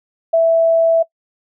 sine tone, 659.3 Hz, E5, in tune, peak -9 dBFS, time 0.33-1.03 s, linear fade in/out 10 ms, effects noise-tail reverb RT60 0.1 s tail -22 dB re dry

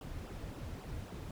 brown noise with flanger, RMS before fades -44 dBFS, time 0.01-1.31 s, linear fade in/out 2 ms, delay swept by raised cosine 0.45 to 5.45 ms, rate 3.7 Hz, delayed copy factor -0.8, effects none

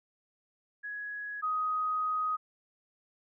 sine tone pair in turn, 1673 / 1253.3 Hz, G#6 / D#6, +12 / +12 cents, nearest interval perfect fourth, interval 500 cents, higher first, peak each -36 / -28 dBFS, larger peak second, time 0.83-1.42 / 1.42-2.37 s, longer second, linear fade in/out 20 ms, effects none

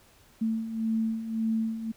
sine beating tone pair, 221.8 / 223.6 Hz, A3 / A3, +14 / +28 cents, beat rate 1.8 Hz, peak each -33 / -27 dBFS, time 0.41-1.92 s, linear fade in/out 10 ms, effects pink hiss -59 dBFS RMS until 1.96 s

